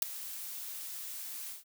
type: noise with ADSR envelope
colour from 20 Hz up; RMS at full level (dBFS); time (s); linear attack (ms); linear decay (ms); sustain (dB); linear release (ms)
blue; -23; 0.02-1.64; 4; 8; -19; 140
effects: none